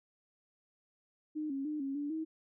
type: tone with pitch steps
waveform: sine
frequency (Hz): 306 / 273.3 / 302.6 / 273.3 / 289.6 / 318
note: D#4 / C#4 / D#4 / C#4 / D4 / D#4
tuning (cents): -29 / -24 / -48 / -24 / -24 / +38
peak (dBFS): -34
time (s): 1.35-2.25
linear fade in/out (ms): 20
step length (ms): 150
effects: none